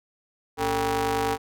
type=ring-modulated tone; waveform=sawtooth; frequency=170 Hz; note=F3; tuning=46 cents flat; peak=-16 dBFS; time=0.57-1.38 s; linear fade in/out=50 ms; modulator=620 Hz; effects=none